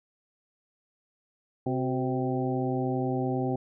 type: harmonic tone with a mistuned harmonic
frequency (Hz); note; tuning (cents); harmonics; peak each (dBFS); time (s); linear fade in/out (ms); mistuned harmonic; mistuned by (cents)
129.9; C3; -12; 1 / 2 / 3 / 4 / 5 / 6; -31 / -30 / -32 / -37 / -39 / -35; 1.66-3.56; 5; 3; -56
effects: none